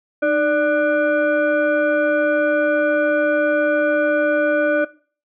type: tone with frequency modulation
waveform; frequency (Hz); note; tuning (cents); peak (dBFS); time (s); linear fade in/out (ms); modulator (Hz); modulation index
sine; 587.3; D5; 0; -14; 0.22-4.85; 10; 893; 0.94
effects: noise-tail reverb RT60 0.4 s tail -19 dB re dry